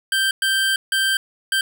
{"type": "tone bursts at uneven times", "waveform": "25% pulse", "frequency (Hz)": 1568, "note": "G6", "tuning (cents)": 0, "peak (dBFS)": -13, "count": 4, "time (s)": [[0.12, 0.31], [0.42, 0.76], [0.92, 1.17], [1.52, 1.61]], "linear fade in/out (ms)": 2, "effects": []}